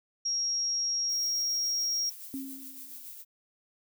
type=tone; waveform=sine; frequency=5600 Hz; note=F8; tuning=4 cents sharp; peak=-27 dBFS; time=0.25-2.1 s; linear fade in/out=10 ms
type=noise with tremolo; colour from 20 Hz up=violet; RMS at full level=-43 dBFS; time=1.08-3.25 s; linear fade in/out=50 ms; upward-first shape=sine; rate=7.1 Hz; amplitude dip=40%
type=tone with exponential decay; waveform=sine; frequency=269.1 Hz; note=C4; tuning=49 cents sharp; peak=-32 dBFS; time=2.34-3.08 s; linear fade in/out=0 ms; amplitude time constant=160 ms
effects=none